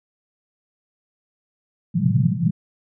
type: band-pass noise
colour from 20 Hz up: white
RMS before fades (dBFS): -19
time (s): 1.94-2.51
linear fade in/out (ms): 10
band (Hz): 110 to 200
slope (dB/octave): 96
effects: none